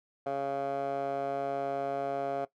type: tone with band-pass filter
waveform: 15% pulse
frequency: 138.59 Hz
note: C#3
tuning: in tune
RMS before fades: -33 dBFS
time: 0.26-2.45 s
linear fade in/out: 5 ms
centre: 700 Hz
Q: 3.6
effects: noise-tail reverb RT60 0.1 s tail -17 dB re dry